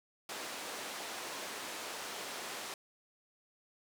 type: band-pass noise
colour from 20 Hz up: pink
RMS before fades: -43 dBFS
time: 0.29-2.74 s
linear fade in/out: 2 ms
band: 430 to 10000 Hz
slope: 12 dB/octave
effects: none